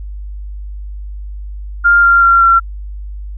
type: tone with pitch steps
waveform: sine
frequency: 1400 / 1387.1 / 1374.4 / 1361.7 Hz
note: F6 / F6 / F6 / F6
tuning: +4 / -12 / -28 / -44 cents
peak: -5 dBFS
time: 1.84-2.6 s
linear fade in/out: 20 ms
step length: 190 ms
effects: added 50 Hz sine -23 dBFS peak until 3.37 s